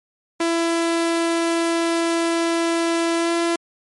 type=tone with pitch glide; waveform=sawtooth; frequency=334.4 to 338.1 Hz; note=E4 to E4; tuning=+25 to +44 cents; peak=-14 dBFS; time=0.4-3.56 s; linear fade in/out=5 ms; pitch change=+19 cents; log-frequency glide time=3.15-3.34 s; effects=MP3 48 kbps